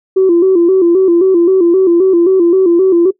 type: tone with vibrato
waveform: sine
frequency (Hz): 360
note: F#4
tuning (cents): -47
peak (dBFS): -4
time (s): 0.16-3.11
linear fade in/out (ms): 10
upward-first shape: square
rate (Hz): 3.8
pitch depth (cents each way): 90
effects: noise-tail reverb RT60 0.1 s tail -19 dB re dry + tanh soft clip ceiling -1 dBFS